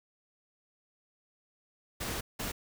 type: noise bursts at uneven times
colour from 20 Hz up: pink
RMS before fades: -36 dBFS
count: 2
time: 2-2.21 / 2.39-2.52 s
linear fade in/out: 10 ms
effects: none